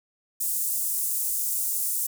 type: high-pass noise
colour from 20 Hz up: pink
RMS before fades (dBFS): -27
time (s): 0.4-2.07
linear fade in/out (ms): 10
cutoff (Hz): 8200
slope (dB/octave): 24
effects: none